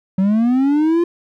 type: linear sweep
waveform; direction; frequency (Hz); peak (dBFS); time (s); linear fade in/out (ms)
triangle; up; 185 to 349.2; -10; 0.18-1.04; 5
effects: none